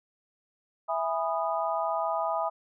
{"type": "chord", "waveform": "sine", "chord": "E major seventh", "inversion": "none", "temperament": "just", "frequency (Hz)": [659.3, 824.1, 988.9, 1236.1], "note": ["E5", "G#5", "B5", "D#6"], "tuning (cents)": [0, -14, 2, -12], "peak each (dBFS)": [-30, -32, -33, -33], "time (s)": [0.88, 2.5], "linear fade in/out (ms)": 20, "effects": []}